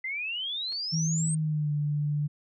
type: exponential sweep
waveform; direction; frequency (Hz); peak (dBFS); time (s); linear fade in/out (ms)
sine; up; 2025 to 8610; -30; 0.04-1.35; 5
type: clicks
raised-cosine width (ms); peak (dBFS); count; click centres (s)
0.2; -34; 2; 0.721 / 0.728
type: tone with pitch glide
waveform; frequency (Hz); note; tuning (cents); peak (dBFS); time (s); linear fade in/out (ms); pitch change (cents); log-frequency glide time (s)
sine; 160 to 147.57; D#3 to D3; +49 to +9; -25; 0.92-2.28; 20; -140; 1.27-1.72
effects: none